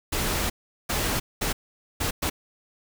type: noise bursts at uneven times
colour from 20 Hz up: pink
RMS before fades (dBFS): -26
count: 5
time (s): 0.12-0.5 / 0.89-1.2 / 1.41-1.53 / 2-2.11 / 2.22-2.3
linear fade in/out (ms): 10
effects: none